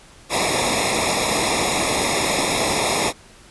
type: noise with comb filter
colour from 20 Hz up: pink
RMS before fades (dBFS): -20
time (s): 0.29-3.13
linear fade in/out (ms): 50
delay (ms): 0.66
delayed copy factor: -0.95
effects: pink hiss -47 dBFS RMS until 3.5 s + resampled to 24000 Hz